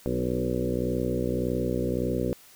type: harmonic tone with a mistuned harmonic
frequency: 61.74 Hz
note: B1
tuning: in tune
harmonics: 1 / 2 / 3 / 4 / 5 / 6 / 7 / 8 / 9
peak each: -35 / -33 / -33 / -32 / -35 / -32 / -36 / -32 / -37 dBFS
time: 0.06-2.33 s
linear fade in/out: 0 ms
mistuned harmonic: 4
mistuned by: +29 cents
effects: white hiss -53 dBFS RMS until 2.55 s